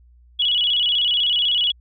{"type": "tone with vibrato", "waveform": "sine", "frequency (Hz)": 3136, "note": "G7", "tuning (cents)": 0, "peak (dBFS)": -16, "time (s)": [0.39, 1.72], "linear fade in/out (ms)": 10, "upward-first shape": "square", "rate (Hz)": 16, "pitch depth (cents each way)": 110, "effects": ["added 60 Hz sine -48 dBFS peak until 1.8 s"]}